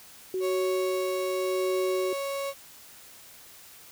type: tone with tremolo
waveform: sine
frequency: 373.2 Hz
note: F#4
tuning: 15 cents sharp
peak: -25 dBFS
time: 0.34-2.13 s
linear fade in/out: 2 ms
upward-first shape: sine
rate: 0.86 Hz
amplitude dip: 40%
type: tone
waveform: 35% pulse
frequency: 554.4 Hz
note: C#5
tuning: in tune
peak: -28 dBFS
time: 0.4-2.54 s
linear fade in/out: 50 ms
effects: white hiss -50 dBFS RMS until 3.91 s